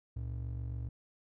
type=ring-modulated tone; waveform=triangle; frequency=91.9 Hz; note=F#2; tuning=11 cents flat; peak=-31 dBFS; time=0.16-0.89 s; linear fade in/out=5 ms; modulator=23.6 Hz; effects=none